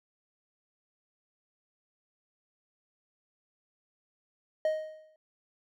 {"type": "tone with exponential decay", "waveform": "triangle", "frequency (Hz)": 624, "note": "D#5", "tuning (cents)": 5, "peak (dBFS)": -21, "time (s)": [4.65, 5.16], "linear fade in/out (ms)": 2, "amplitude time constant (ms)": 110, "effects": []}